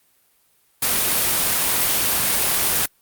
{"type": "noise", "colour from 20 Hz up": "white", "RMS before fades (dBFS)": -19, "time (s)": [0.82, 2.86], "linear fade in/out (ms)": 5, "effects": ["white hiss -61 dBFS RMS until 3.01 s", "Opus 32 kbps"]}